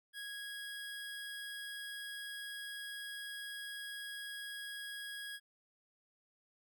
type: tone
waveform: 25% pulse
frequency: 1654 Hz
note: G#6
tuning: 8 cents flat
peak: -39 dBFS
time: 0.13-5.4 s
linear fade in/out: 50 ms
effects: none